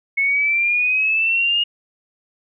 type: exponential sweep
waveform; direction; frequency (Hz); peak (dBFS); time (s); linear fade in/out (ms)
sine; up; 2189 to 2864; -15; 0.17-1.64; 10
effects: none